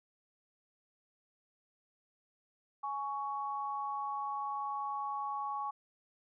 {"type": "tone pair together", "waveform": "sine", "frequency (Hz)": [835.3, 1115], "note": ["G#5", "C#6"], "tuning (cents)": [10, 10], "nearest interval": "perfect fourth", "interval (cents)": 500, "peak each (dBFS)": [-38, -37], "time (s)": [2.83, 5.71], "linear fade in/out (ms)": 10, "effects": []}